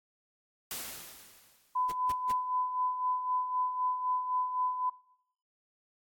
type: noise with exponential decay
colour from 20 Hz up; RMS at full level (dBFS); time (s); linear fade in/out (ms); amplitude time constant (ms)
white; -36; 0.71-1.91; 1; 260
type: tone with tremolo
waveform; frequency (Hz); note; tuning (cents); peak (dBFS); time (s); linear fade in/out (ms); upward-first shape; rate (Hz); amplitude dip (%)
sine; 1005; B5; +30; -26; 1.75-4.9; 10; sine; 3.9; 55
type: noise bursts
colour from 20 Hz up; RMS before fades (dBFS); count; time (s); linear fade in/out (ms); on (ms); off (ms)
pink; -43; 3; 1.89-2.323; 5; 31; 170
effects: noise-tail reverb RT60 0.8 s tail -24 dB re dry + AAC 64 kbps